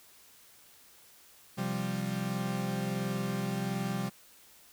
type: chord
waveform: 40% pulse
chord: C suspended fourth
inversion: none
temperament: equal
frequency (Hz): 130.81 / 174.61 / 196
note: C3 / F3 / G3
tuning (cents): 0 / 0 / 0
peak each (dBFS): -36 / -36 / -33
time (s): 1.57-4.1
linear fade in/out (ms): 20
effects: white hiss -58 dBFS RMS until 4.72 s